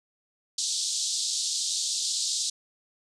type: band-pass noise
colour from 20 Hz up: pink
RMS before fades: -29 dBFS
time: 0.58-2.5 s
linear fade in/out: 5 ms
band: 3700 to 8500 Hz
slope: 48 dB/octave
effects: none